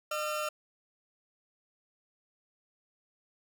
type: tone pair together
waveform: 30% pulse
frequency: 607.6 / 1364 Hz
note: D#5 / F6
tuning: -41 / -41 cents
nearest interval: octave + major second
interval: 1400 cents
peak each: -31 / -33 dBFS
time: 0.11-0.49 s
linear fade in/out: 5 ms
effects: none

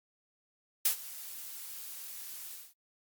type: noise with ADSR envelope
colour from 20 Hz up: blue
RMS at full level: -25 dBFS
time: 0.85-2.74 s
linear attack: 5 ms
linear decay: 100 ms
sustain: -19 dB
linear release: 230 ms
effects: Opus 48 kbps

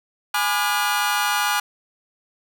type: chord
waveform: sawtooth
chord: G# diminished seventh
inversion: none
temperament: just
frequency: 830.6 / 996.7 / 1196.1 / 1435.3 Hz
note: G#5 / B5 / D6 / F6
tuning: 0 / +16 / +31 / +47 cents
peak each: -20 / -24 / -22 / -20 dBFS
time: 0.34-1.6 s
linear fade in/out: 5 ms
effects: none

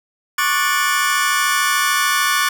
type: chord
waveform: sawtooth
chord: D major seventh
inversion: third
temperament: just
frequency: 1101.2 / 1174.7 / 1468.3 / 1762 Hz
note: C#6 / D6 / F#6 / A6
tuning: -12 / 0 / -14 / +2 cents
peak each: -17 dBFS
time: 0.38-2.49 s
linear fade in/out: 5 ms
effects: none

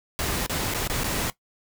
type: noise with dropouts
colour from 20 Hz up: pink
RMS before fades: -27 dBFS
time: 0.19-1.3 s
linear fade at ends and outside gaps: 0 ms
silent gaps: 0.463-0.496 / 0.738-0.746 / 0.874-0.898 / 1.035-1.043 s
effects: noise-tail reverb RT60 0.1 s tail -17 dB re dry

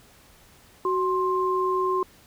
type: tone pair together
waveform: sine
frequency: 372.6 / 1054 Hz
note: F#4 / C6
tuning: +12 / +12 cents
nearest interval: octave + tritone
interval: 1800 cents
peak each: -24 dBFS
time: 0.85-2.03 s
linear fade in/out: 2 ms
effects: pink hiss -54 dBFS RMS until 2.26 s

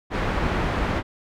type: low-pass noise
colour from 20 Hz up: pink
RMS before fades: -24 dBFS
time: 0.1-1.03 s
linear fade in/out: 50 ms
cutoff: 2000 Hz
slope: 12 dB/octave
effects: none

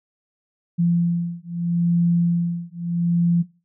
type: beating tone pair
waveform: sine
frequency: 171.2 / 171.98 Hz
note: F3 / F3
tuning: -34 / -26 cents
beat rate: 0.78 Hz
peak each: -21 dBFS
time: 0.78-3.43 s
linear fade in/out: 20 ms
effects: noise-tail reverb RT60 0.3 s tail -19 dB re dry

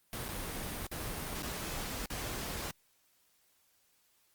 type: noise with dropouts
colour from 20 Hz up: pink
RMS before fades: -39 dBFS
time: 0.13-2.71 s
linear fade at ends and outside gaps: 1 ms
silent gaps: 0.283-0.288 / 0.867-0.914 / 1.423-1.43 / 2.059-2.102 s
effects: white hiss -71 dBFS RMS until 4.34 s + Opus 32 kbps

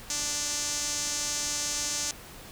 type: tone with band-pass filter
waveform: sawtooth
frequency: 293.6 Hz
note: D4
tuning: in tune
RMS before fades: -31 dBFS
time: 0.1-2.11 s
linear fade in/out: 2 ms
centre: 6500 Hz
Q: 3.1
effects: pink hiss -46 dBFS RMS until 2.51 s

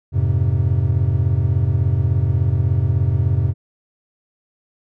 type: chord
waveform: triangle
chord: F minor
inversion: none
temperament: equal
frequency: 87.31 / 103.83 / 130.81 Hz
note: F2 / Ab2 / C3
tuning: 0 / 0 / 0 cents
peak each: -17 dBFS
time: 0.12-3.54 s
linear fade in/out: 50 ms
effects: none

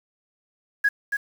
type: tone with echo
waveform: sine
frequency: 1662 Hz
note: G#6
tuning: 1 cent sharp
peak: -15 dBFS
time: 0.84-0.89 s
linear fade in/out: 10 ms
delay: 280 ms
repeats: 1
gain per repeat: -6 dB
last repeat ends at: 1.17 s
effects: tanh soft clip ceiling -11 dBFS + 7-bit

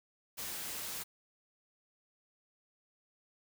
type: noise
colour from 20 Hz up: white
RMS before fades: -41 dBFS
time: 0.37-1.04 s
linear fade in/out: 20 ms
effects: none

